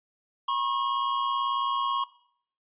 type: tone pair together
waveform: square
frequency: 966 / 1084.3 Hz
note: B5 / C#6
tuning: -39 / -39 cents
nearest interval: major second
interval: 200 cents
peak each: -32 / -27 dBFS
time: 0.48-2.04 s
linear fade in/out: 5 ms
effects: noise-tail reverb RT60 0.6 s tail -17 dB re dry + resampled to 8000 Hz